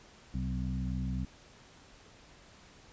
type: harmonic tone with a mistuned harmonic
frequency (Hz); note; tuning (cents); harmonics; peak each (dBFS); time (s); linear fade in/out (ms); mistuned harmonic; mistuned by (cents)
63.9; C2; -40; 1 / 2 / 3 / 4; -35 / -37 / -37 / -42; 0.34-1.25; 5; 3; -31
effects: pink hiss -57 dBFS RMS until 2.92 s + resampled to 16000 Hz